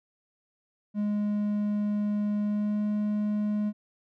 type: tone with pitch glide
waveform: triangle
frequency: 207.7 to 209.4 Hz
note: G#3 to G#3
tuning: 0 to +15 cents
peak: -23 dBFS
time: 0.94-3.73 s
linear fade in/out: 50 ms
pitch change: +15 cents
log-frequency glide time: 2.41-2.82 s
effects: none